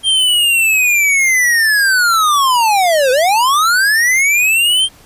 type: linear two-way sweep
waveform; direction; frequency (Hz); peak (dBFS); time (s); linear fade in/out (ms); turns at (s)
square; down then up; 3197 to 493.9 to 3197; -10; 0.03-4.89; 50; 3.11
effects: pink hiss -44 dBFS RMS until 5.05 s + resampled to 32000 Hz